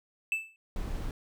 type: tone with exponential decay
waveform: triangle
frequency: 2637 Hz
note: E7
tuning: in tune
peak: -22 dBFS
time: 0.32-0.56 s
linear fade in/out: 1 ms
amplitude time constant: 51 ms
type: noise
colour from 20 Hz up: brown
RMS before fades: -34 dBFS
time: 0.76-1.11 s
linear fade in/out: 2 ms
effects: none